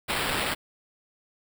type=noise with sample-and-hold; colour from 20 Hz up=violet; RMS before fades=-28 dBFS; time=0.08-0.55 s; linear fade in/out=20 ms; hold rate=6300 Hz; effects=none